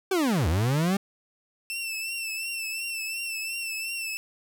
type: linear two-way sweep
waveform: 40% pulse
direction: down then up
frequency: 395.1 to 73.42 to 202.6 Hz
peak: -21 dBFS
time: 0.11-0.97 s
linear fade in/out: 5 ms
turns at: 0.48 s
type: tone with vibrato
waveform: sawtooth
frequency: 2674 Hz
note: E7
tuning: 24 cents sharp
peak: -27 dBFS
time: 1.7-4.17 s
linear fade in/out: 0 ms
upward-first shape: triangle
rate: 2.8 Hz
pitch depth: 61 cents each way
effects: none